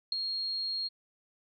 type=tone with ADSR envelope; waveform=sine; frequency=4260 Hz; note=C8; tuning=30 cents sharp; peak=-23 dBFS; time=0.12-0.89 s; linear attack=4 ms; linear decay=5 ms; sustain=-8 dB; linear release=24 ms; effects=none